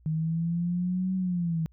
sine linear two-way sweep, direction up then down, 155.56 to 188.6 to 158.6 Hz, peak -25 dBFS, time 0.06-1.66 s, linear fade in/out 0 ms, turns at 1.15 s, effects added 60 Hz sine -55 dBFS peak until 1.72 s

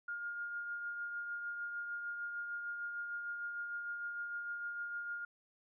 sine tone with tremolo, 1416 Hz, F6, 23 cents sharp, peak -37 dBFS, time 0.08-5.25 s, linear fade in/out 5 ms, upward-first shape triangle, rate 6.6 Hz, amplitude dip 40%, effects none

